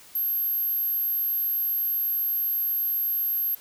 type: tone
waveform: sine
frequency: 12544 Hz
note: G9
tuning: in tune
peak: -22 dBFS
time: 0.15-3.55 s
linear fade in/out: 5 ms
effects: tanh soft clip ceiling -19 dBFS + white hiss -50 dBFS RMS until 3.6 s